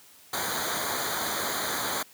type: noise with comb filter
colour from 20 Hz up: pink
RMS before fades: -30 dBFS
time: 0.33-2.03 s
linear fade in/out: 5 ms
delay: 0.37 ms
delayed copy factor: -1
effects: white hiss -54 dBFS RMS until 2.13 s + high-pass 60 Hz 12 dB/octave